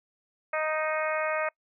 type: harmonic tone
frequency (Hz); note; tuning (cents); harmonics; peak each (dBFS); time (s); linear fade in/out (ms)
311.1; D#4; 0; 2 / 3 / 4 / 5 / 6 / 7 / 8; -29 / -37 / -33 / -36 / -37 / -36 / -39; 0.53-1.49; 5
effects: noise-tail reverb RT60 0.1 s tail -25 dB re dry